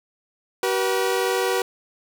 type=tone pair together; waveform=sawtooth; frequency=381.3 / 482.7 Hz; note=G4 / B4; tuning=-48 / -40 cents; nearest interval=major third; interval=408 cents; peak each=-19 dBFS; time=0.63-1.62 s; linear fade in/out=2 ms; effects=none